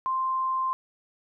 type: tone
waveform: sine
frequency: 1046.5 Hz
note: C6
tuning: in tune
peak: -24 dBFS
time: 0.06-0.73 s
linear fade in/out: 0 ms
effects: none